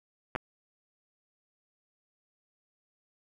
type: clicks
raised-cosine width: 0.5 ms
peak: -17 dBFS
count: 2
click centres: 0.352 / 0.36 s
effects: 8-bit